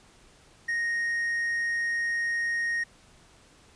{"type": "tone", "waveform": "triangle", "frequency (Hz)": 1864.7, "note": "A#6", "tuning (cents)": 0, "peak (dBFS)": -24, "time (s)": [0.68, 2.84], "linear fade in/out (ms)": 10, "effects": ["pink hiss -57 dBFS RMS until 3.75 s", "resampled to 22050 Hz"]}